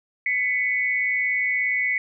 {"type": "tone pair together", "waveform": "sine", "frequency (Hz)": [2002, 2219], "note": ["B6", "C#7"], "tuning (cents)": [23, 1], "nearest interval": "major second", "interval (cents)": 178, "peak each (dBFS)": -23, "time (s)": [0.26, 1.98], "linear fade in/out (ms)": 2, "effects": []}